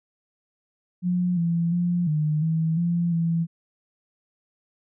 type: tone with pitch steps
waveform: sine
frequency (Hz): 178.7 / 168.8 / 175.1 / 152.4 / 161.3 / 171.6 / 166.5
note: F3 / E3 / F3 / D#3 / E3 / F3 / E3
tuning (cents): +40 / +41 / +5 / -36 / -37 / -30 / +18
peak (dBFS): -20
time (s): 1.02-3.47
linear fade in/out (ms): 50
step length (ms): 350
effects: none